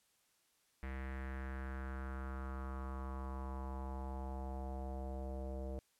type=tone with low-pass filter sweep; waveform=square; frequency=66.1 Hz; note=C2; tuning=18 cents sharp; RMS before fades=-43 dBFS; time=0.83-5.79 s; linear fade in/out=0 ms; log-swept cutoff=2000 to 570 Hz; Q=3.6; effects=white hiss -75 dBFS RMS until 5.99 s + low-pass 12000 Hz 12 dB/octave